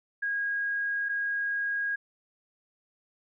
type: tone pair in turn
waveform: sine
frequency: 1638 / 1638 Hz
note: G#6 / G#6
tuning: -24 / -24 cents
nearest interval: unison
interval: 0 cents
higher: neither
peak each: -27 dBFS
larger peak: neither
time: 0.22-1.09 / 1.09-1.96 s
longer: neither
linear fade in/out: 10 ms
effects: none